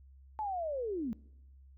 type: linear sweep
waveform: sine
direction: down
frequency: 879 to 207.7 Hz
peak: -33 dBFS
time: 0.39-1.13 s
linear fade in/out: 0 ms
effects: noise-tail reverb RT60 0.9 s tail -25 dB re dry + added 67 Hz sine -54 dBFS peak until 1.77 s